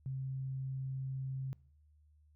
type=tone; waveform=sine; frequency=132.9 Hz; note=C3; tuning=27 cents sharp; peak=-36 dBFS; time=0.06-1.53 s; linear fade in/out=0 ms; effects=noise-tail reverb RT60 0.6 s tail -24 dB re dry + added 75 Hz sine -63 dBFS peak until 2.35 s